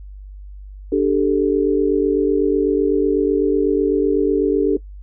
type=chord; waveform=sine; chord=D suspended fourth; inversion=none; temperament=equal; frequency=293.7 / 392 / 440 Hz; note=D4 / G4 / A4; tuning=0 / 0 / 0 cents; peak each=-18 dBFS; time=0.92-4.77 s; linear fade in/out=5 ms; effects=noise-tail reverb RT60 0.1 s tail -19 dB re dry + added 49 Hz sine -33 dBFS peak until 5.02 s